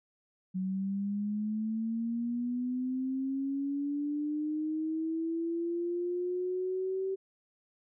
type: linear sweep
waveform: sine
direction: up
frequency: 185 to 385.5 Hz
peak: -30 dBFS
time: 0.54-7.16 s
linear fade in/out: 20 ms
effects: none